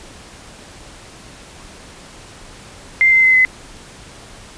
sine tone with pitch steps, 2091 / 2072 / 2053 / 2034 Hz, C7 / C7 / C7 / C7, -2 / -17 / -33 / -50 cents, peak -8 dBFS, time 3.01-3.45 s, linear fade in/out 0 ms, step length 110 ms, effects pink hiss -39 dBFS RMS until 4.57 s + resampled to 22050 Hz

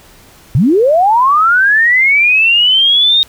sine linear sweep, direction up, 105.2 to 3729 Hz, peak -6 dBFS, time 0.55-3.23 s, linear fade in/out 0 ms, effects pink hiss -42 dBFS RMS until 3.28 s

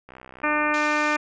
click train, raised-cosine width 0.5 ms, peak -27 dBFS, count 41, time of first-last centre 0.09-0.714 s, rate 64.1 Hz
harmonic tone, 300 Hz, D4, 37 cents sharp, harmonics 1 / 2 / 3 / 4 / 5 / 6 / 7 / 8 / 9, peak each -28 / -29 / -29 / -26 / -29 / -28 / -34 / -28 / -40 dBFS, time 0.43-1.17 s, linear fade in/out 10 ms
pink high-pass noise, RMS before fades -36 dBFS, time 0.74-1.16 s, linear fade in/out 0 ms, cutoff 2300 Hz, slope 48 dB/octave
effects resampled to 16000 Hz

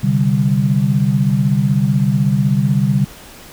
sine chord, C suspended second, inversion none, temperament equal, 130.81 / 146.83 / 196 Hz, C3 / D3 / G3, 0 / 0 / 0 cents, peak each -16 dBFS, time 0.03-3.05 s, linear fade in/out 10 ms, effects pink hiss -38 dBFS RMS until 3.52 s

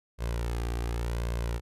sawtooth tone with flanger, 58.27 Hz, A#1, in tune, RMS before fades -31 dBFS, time 0.18-1.61 s, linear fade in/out 50 ms, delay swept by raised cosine 1.9 to 2.56 ms, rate 0.89 Hz, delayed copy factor +0.55, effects resampled to 32000 Hz

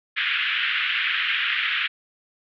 white band-pass noise, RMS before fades -24 dBFS, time 0.16-1.88 s, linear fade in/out 20 ms, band 1400 to 3200 Hz, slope 48 dB/octave, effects none

